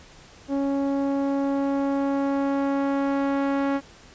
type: tone with low-pass filter sweep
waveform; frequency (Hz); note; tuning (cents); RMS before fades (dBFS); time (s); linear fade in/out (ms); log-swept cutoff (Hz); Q
sawtooth; 277.2; C#4; 0; -24; 0.48-3.81; 50; 630 to 1700; 0.79
effects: pink hiss -49 dBFS RMS until 4.14 s + resampled to 16000 Hz